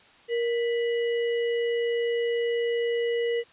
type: tone with sample-and-hold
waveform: sine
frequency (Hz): 469.4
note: A#4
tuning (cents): +12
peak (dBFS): -23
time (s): 0.28-3.44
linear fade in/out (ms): 50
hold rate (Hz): 2450
effects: white hiss -55 dBFS RMS until 3.52 s + resampled to 8000 Hz